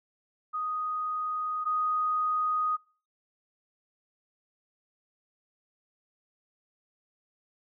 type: tone pair in turn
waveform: sine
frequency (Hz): 1245 / 1245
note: D#6 / D#6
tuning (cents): +1 / +1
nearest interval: unison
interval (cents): 0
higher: neither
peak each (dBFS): -29 / -25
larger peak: second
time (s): 0.53-1.65 / 1.65-2.77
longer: neither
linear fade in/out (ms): 20
effects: noise-tail reverb RT60 0.4 s tail -26 dB re dry